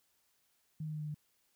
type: tone with pitch steps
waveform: sine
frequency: 155.7 / 154.18 / 152.67 / 151.18 / 149.7 Hz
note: D#3 / D#3 / D#3 / D#3 / D3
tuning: +2 / -15 / -33 / -49 / +33 cents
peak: -37 dBFS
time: 0.8-1.145 s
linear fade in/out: 5 ms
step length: 69 ms
effects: white hiss -75 dBFS RMS until 1.55 s